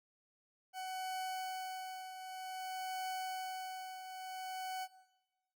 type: tone with tremolo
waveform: 40% pulse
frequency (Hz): 749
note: F#5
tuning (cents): +21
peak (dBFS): -37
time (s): 0.73-4.88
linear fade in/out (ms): 50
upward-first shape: triangle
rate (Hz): 0.53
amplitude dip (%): 65
effects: noise-tail reverb RT60 1.0 s tail -17 dB re dry + Opus 48 kbps